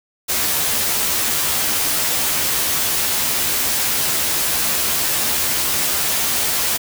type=noise with comb filter; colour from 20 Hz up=white; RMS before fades=-19 dBFS; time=0.28-6.78 s; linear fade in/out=20 ms; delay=13 ms; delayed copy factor=+0.65; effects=none